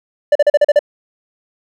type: tone bursts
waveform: triangle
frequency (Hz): 587.3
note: D5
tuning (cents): 0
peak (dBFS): -4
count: 7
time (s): 0.32-0.792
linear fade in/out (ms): 5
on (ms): 34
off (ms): 39
effects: none